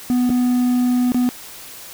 triangle tone with dropouts, 247.7 Hz, B3, 5 cents sharp, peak -12 dBFS, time 0.1-1.29 s, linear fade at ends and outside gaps 0 ms, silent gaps 0.294-0.302 / 1.12-1.145 s, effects white hiss -37 dBFS RMS until 1.93 s

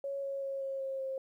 sine tone with pitch steps, 554.4 / 549.9 / 545.5 / 541.1 / 536.8 / 532.4 Hz, C#5 / C#5 / C#5 / C#5 / C5 / C5, 0 / -14 / -28 / -42 / +44 / +30 cents, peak -34 dBFS, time 0.04-1.18 s, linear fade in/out 2 ms, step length 190 ms, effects 12-bit

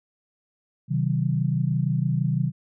sine chord, C diminished, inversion none, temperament just, 130.81 / 156.98 / 188.37 Hz, C3 / Eb3 / Gb3, 0 / +16 / +31 cents, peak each -24 / -24 / -28 dBFS, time 0.88-2.52 s, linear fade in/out 50 ms, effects none

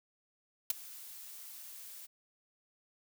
blue noise with ADSR envelope, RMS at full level -27 dBFS, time 0.7-2.07 s, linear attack 3 ms, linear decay 14 ms, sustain -22 dB, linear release 20 ms, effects none

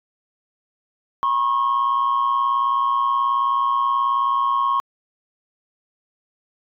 sine tone pair together, 969 / 1087.7 Hz, B5 / C#6, -33 / -33 cents, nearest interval major second, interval 200 cents, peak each -23 / -16 dBFS, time 1.23-4.8 s, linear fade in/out 0 ms, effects tanh soft clip ceiling -13 dBFS

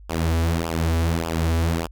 sawtooth tone with flanger, 82.41 Hz, E2, in tune, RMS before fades -22 dBFS, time 0.09-1.87 s, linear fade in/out 10 ms, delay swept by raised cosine 0.48 to 5.68 ms, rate 1.7 Hz, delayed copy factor -0.75, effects added 50 Hz sine -41 dBFS peak until 1.91 s

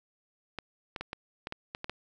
clicks, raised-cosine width 0.3 ms, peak -20 dBFS, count 9, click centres 0.587 / 0.962 / 1.01 / 1.131 / 1.471 / 1.524 / 1.749 / 1.844 / 1.896 s, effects none

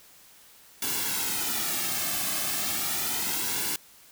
white noise with flanger, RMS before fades -29 dBFS, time 0.82-3.76 s, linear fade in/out 2 ms, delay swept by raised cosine 1.6 to 2.12 ms, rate 0.34 Hz, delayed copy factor -0.7, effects white hiss -54 dBFS RMS until 4.11 s

